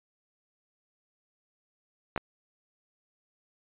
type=clicks; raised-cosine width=0.5 ms; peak=-14 / -17 dBFS; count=2; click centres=2.162 / 2.177 s; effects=resampled to 8000 Hz

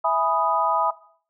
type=chord; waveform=sine; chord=E major seventh; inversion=none; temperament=equal; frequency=659.3 / 830.6 / 987.8 / 1244.5 Hz; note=E5 / G#5 / B5 / D#6; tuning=0 / 0 / 0 / 0 cents; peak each=-24 / -25 / -23 / -24 dBFS; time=0.04-0.91 s; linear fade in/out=10 ms; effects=noise-tail reverb RT60 0.5 s tail -17 dB re dry

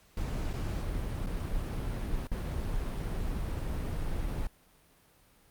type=noise with dropouts; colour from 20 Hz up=brown; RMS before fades=-33 dBFS; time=0.17-4.47 s; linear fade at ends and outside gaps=2 ms; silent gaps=0.531-0.537 / 1.262-1.269 / 2.271-2.316 s; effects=pink hiss -63 dBFS RMS until 5.5 s + Opus 48 kbps

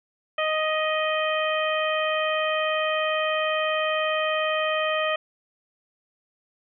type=harmonic tone with a mistuned harmonic; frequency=622.3 Hz; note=D#5; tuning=in tune; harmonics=1 / 2 / 3 / 4 / 5; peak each=-25 / -28 / -30 / -31 / -32 dBFS; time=0.38-5.16 s; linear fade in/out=5 ms; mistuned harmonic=3; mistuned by=+17 cents; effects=none

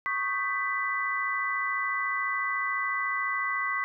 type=tone cluster; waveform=sine; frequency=1110 / 1224 / 1554 / 1992 Hz; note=C#6 / D#6 / G6 / B6; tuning=+2 / -29 / -16 / +14 cents; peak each=-31 / -38 / -37 / -29 dBFS; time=0.06-3.84 s; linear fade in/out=0 ms; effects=none

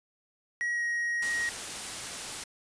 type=tone with pitch glide; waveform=triangle; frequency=1907 to 1888.4 Hz; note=A#6 to A#6; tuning=+39 to +22 cents; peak=-26 dBFS; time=0.61-1.49 s; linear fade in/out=0 ms; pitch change=-17 cents; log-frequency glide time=0.72-0.83 s
type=noise; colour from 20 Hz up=white; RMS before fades=-37 dBFS; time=1.22-2.44 s; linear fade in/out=5 ms
effects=resampled to 22050 Hz

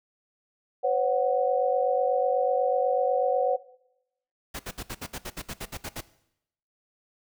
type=chord; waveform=sine; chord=B suspended second; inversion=none; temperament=equal with one note detuned; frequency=506.3 / 554.4 / 740 Hz; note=B4 / C#5 / F#5; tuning=+43 / 0 / 0 cents; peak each=-26 dBFS; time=0.83-3.57 s; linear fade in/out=20 ms
type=noise bursts; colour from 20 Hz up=pink; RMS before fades=-35 dBFS; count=13; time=4.54-6.011 s; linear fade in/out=10 ms; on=55 ms; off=63 ms
effects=noise-tail reverb RT60 0.8 s tail -18 dB re dry

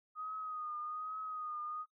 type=tone with vibrato; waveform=sine; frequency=1244.5 Hz; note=D#6; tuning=in tune; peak=-39 dBFS; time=0.15-1.86 s; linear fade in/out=50 ms; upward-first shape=triangle; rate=1.2 Hz; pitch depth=51 cents each way; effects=noise-tail reverb RT60 0.1 s tail -20 dB re dry

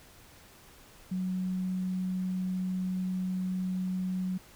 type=tone; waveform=sine; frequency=185 Hz; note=F#3; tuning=in tune; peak=-29 dBFS; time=1.11-4.38 s; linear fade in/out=10 ms; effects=pink hiss -55 dBFS RMS until 4.55 s

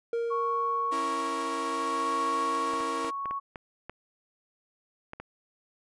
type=tone with exponential decay; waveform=triangle; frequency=466.2 Hz; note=A#4; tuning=in tune; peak=-24 dBFS; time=0.13-2.71 s; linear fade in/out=2 ms; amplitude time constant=560 ms
type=tone with tremolo; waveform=sine; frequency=1108.7 Hz; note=C#6; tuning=in tune; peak=-26 dBFS; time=0.3-3.4 s; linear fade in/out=20 ms; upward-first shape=sine; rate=0.62 Hz; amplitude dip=45%
type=chord; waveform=sawtooth; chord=A# diminished; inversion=first; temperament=equal with one note detuned; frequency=273.5 / 329.6 / 466.2 Hz; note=C#4 / E4 / A#4; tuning=-23 / 0 / 0 cents; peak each=-35 / -33 / -31 dBFS; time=0.91-3.11 s; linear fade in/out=20 ms
type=clicks; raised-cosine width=0.5 ms; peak=-24 dBFS; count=9; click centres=2.736 / 2.806 / 3.047 / 3.257 / 3.31 / 3.558 / 3.896 / 5.134 / 5.2 s
effects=resampled to 24000 Hz

